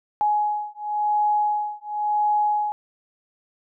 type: beating tone pair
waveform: sine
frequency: 838 / 838.94 Hz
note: G#5 / G#5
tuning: +15 / +17 cents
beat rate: 0.94 Hz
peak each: -23 dBFS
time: 0.21-2.72 s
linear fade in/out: 0 ms
effects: none